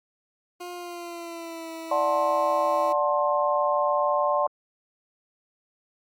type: tone with pitch glide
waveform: 20% pulse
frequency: 354.3 to 326.8 Hz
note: F4 to E4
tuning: +25 to -15 cents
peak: -30 dBFS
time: 0.6-2.93 s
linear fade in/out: 10 ms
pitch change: -140 cents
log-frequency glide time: 0.73-1.7 s
type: chord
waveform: sine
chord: D dominant seventh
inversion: none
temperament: just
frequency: 587.3 / 734.2 / 881 / 1057.2 Hz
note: D5 / F#5 / A5 / C6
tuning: 0 / -14 / +2 / +18 cents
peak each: -24 / -29 / -29 / -25 dBFS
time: 1.91-4.47 s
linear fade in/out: 5 ms
effects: Opus 48 kbps